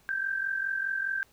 sine tone pair together, 1565.1 / 1610 Hz, G6 / G6, -3 / +46 cents, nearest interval unison, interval 49 cents, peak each -29 / -34 dBFS, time 0.09-1.23 s, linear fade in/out 0 ms, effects pink hiss -63 dBFS RMS until 1.32 s

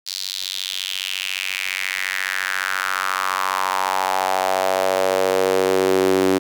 sawtooth tone with high-pass filter sweep, 94.4 Hz, F#2, 35 cents sharp, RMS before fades -21 dBFS, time 0.06-6.39 s, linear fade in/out 20 ms, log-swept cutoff 4500 to 320 Hz, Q 3.7, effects none

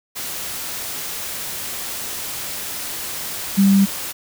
sine tone in noise, 196.6 Hz, G3, 5 cents sharp, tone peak -10 dBFS, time 3.57-3.86 s, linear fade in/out 20 ms, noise white, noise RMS -28 dBFS, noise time 0.15-4.13 s, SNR +15 dB, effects none

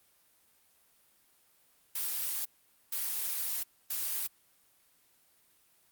blue noise bursts at uneven times, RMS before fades -34 dBFS, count 3, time 1.95-2.45 / 2.92-3.63 / 3.9-4.27 s, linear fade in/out 5 ms, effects white hiss -67 dBFS RMS until 5.91 s + Opus 32 kbps

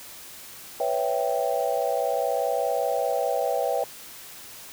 sine chord, C# half-diminished seventh, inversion third, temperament equal, 493.9 / 554.4 / 659.3 / 784 Hz, B4 / C#5 / E5 / G5, 0 / 0 / 0 / 0 cents, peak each -28 dBFS, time 0.8-3.84 s, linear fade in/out 2 ms, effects white hiss -43 dBFS RMS until 4.72 s

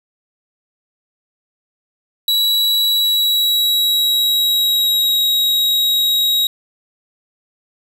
45% pulse tone with pitch glide, 3910 to 3814 Hz, B7 to A#7, -18 to +39 cents, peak -12 dBFS, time 2.28-6.47 s, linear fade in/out 2 ms, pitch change -43 cents, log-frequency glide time 2.86-5.22 s, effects none

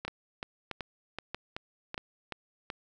two click trains, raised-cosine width 0.3 ms, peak -19 / -20 dBFS, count 4 / 8, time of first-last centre 0.08-1.979 / 0.05-2.702 s, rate 1.58 / 2.64 Hz, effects none

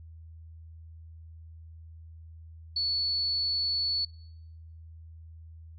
sine tone, 4430 Hz, C#8, 2 cents flat, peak -26 dBFS, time 2.76-4.05 s, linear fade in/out 5 ms, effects noise-tail reverb RT60 1.0 s tail -26 dB re dry + added 81 Hz sine -45 dBFS peak until 5.78 s

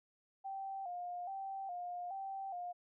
sine tone with vibrato, 743 Hz, F#5, 7 cents sharp, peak -40 dBFS, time 0.44-2.73 s, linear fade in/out 20 ms, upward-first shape square, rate 1.2 Hz, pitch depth 80 cents each way, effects none

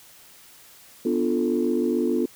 sine chord, B half-diminished seventh, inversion none, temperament equal, 246.9 / 293.7 / 349.2 / 440 Hz, B3 / D4 / F4 / A4, 0 / 0 / 0 / 0 cents, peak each -24 / -27 / -24 / -27 dBFS, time 1.05-2.26 s, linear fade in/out 5 ms, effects tanh soft clip ceiling -11 dBFS + white hiss -50 dBFS RMS until 2.35 s

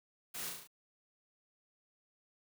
white noise with echo, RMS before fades -43 dBFS, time 0.34-0.5 s, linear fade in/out 10 ms, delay 35 ms, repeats 5, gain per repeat -3 dB, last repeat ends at 0.675 s, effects none

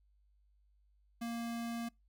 square tone, 233.1 Hz, A#3, in tune, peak -38 dBFS, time 1.21-1.89 s, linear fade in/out 10 ms, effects noise-tail reverb RT60 0.2 s tail -25 dB re dry + added 50 Hz sine -67 dBFS peak until 2.08 s

